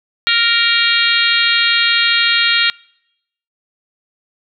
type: harmonic tone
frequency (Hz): 466.2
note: A#4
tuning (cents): 0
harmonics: 3 / 4 / 5 / 6 / 7 / 8 / 9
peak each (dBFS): -19 / -19 / -19 / -19 / -19 / -19 / -19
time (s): 0.27-2.7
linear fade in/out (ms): 0
effects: noise-tail reverb RT60 0.8 s tail -25 dB re dry